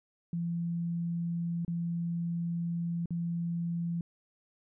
sine tone with dropouts, 170 Hz, F3, 46 cents flat, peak -30 dBFS, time 0.33-4.01 s, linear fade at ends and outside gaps 2 ms, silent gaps 1.649-1.679 / 3.058-3.106 s, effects none

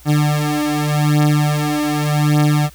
30% pulse beating tone pair, 148.8 / 149.65 Hz, D3 / D3, +23 / +33 cents, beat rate 0.85 Hz, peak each -14 dBFS, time 0.05-2.7 s, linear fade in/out 50 ms, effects added 60 Hz sine -43 dBFS peak until 2.74 s + white hiss -46 dBFS RMS until 2.74 s

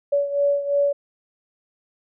sine beating tone pair, 568 / 570.9 Hz, C#5 / D5, +42 / -49 cents, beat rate 2.9 Hz, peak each -19 / -24 dBFS, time 0.12-0.93 s, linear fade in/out 10 ms, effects none

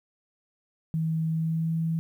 sine tone with pitch glide, 160.7 to 163.13 Hz, E3 to E3, -44 to -18 cents, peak -24 dBFS, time 0.94-1.99 s, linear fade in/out 0 ms, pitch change +26 cents, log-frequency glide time 1.28-1.73 s, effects 10-bit

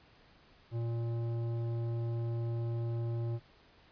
sine tone with tanh clipping, 116.54 Hz, A#2, in tune, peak -34 dBFS, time 0.71-3.4 s, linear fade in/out 50 ms, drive 13 dB, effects pink hiss -62 dBFS RMS until 3.91 s + resampled to 11025 Hz

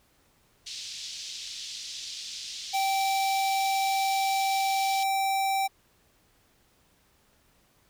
pink band-pass noise, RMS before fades -39 dBFS, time 0.66-5.04 s, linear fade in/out 10 ms, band 3400 to 6100 Hz, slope 24 dB/octave
square tone, 778 Hz, G5, 13 cents flat, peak -25 dBFS, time 2.73-5.68 s, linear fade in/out 20 ms
effects pink hiss -65 dBFS RMS until 7.89 s

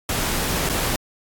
pink noise with dropouts, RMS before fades -23 dBFS, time 0.09-0.96 s, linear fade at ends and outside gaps 2 ms, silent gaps 0.691-0.696 s, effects AAC 64 kbps

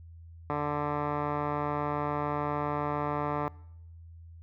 10% pulse tone with low-pass filter, 147.1 Hz, D3, 3 cents sharp, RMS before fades -31 dBFS, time 0.5-3.48 s, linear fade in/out 0 ms, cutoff 1300 Hz, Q 4.3, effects noise-tail reverb RT60 0.8 s tail -24 dB re dry + added 83 Hz sine -46 dBFS peak until 4.42 s

